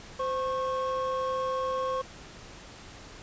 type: tone pair together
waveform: triangle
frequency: 518.3 / 1091 Hz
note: C5 / C#6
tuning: -16 / -28 cents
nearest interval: octave + minor second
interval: 1288 cents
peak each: -28 / -29 dBFS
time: 0.19-2.02 s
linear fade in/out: 10 ms
effects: pink hiss -47 dBFS RMS until 3.22 s + resampled to 16000 Hz